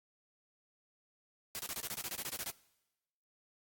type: noise bursts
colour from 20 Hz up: white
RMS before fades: -40 dBFS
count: 14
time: 1.55-2.503 s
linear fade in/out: 0 ms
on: 43 ms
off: 27 ms
effects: noise-tail reverb RT60 1.0 s tail -21 dB re dry + AAC 64 kbps